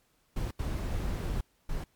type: noise bursts at uneven times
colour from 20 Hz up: brown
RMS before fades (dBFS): -32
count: 3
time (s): 0.36-0.51 / 0.59-1.41 / 1.69-1.84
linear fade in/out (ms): 5
effects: pink hiss -70 dBFS RMS until 1.95 s + MP3 96 kbps